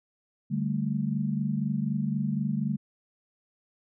sine chord, D suspended fourth, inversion none, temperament equal, 146.83 / 196 / 220 Hz, D3 / G3 / A3, 0 / 0 / 0 cents, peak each -30 dBFS, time 0.5-2.77 s, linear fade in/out 20 ms, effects none

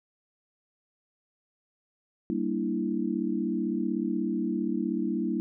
sine chord, E half-diminished seventh, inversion first, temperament equal, 196 / 233.1 / 293.7 / 329.6 Hz, G3 / Bb3 / D4 / E4, 0 / 0 / 0 / 0 cents, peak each -32 / -31 / -33 / -31 dBFS, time 2.3-5.4 s, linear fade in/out 0 ms, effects none

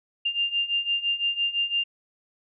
sine beating tone pair, 2794 / 2799.9 Hz, F7 / F7, 0 / +4 cents, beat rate 5.9 Hz, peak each -28 / -25 dBFS, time 0.25-1.84 s, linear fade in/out 10 ms, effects none

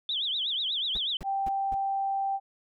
sine tone with vibrato, 3435 Hz, A7, 42 cents flat, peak -27 dBFS, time 0.09-1.17 s, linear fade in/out 2 ms, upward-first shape triangle, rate 8.2 Hz, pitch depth 250 cents each way
brown noise bursts, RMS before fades -38 dBFS, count 4, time 0.95-1.744 s, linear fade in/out 2 ms, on 26 ms, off 230 ms
sine tone, 784 Hz, G5, in tune, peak -26 dBFS, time 1.23-2.4 s, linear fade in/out 50 ms
effects none

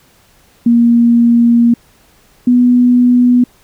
sine tone pair in turn, 235.5 / 245.9 Hz, A#3 / B3, +18 / -7 cents, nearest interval minor second, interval 75 cents, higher second, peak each -5 dBFS, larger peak neither, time 0.66-1.74 / 2.47-3.44 s, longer first, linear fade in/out 5 ms, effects pink hiss -49 dBFS RMS until 3.63 s

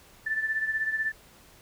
sine beating tone pair, 1760 / 1776 Hz, A6 / A6, 0 / +16 cents, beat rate 16 Hz, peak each -27 / -33 dBFS, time 0.26-1.12 s, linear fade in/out 10 ms, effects pink hiss -55 dBFS RMS until 1.61 s

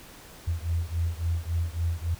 sine beating tone pair, 82.5 / 86.1 Hz, E2 / F2, +2 / -24 cents, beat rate 3.6 Hz, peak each -28 / -29 dBFS, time 0.47-2.15 s, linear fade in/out 10 ms, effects pink hiss -48 dBFS RMS until 2.19 s

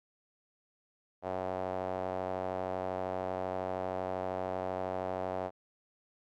sawtooth tone with band-pass filter, 92.8 Hz, F#2, 6 cents sharp, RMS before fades -36 dBFS, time 1.22-5.51 s, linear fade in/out 50 ms, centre 670 Hz, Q 2.8, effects none

